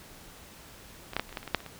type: clicks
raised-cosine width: 0.3 ms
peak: -23 / -11 / -12 / -30 / -27 / -17 / -28 / -22 / -7 / -29 / -26 dBFS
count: 11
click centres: 1.134 / 1.166 / 1.196 / 1.293 / 1.327 / 1.372 / 1.43 / 1.477 / 1.547 / 1.604 / 1.663 s
effects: pink hiss -50 dBFS RMS until 1.79 s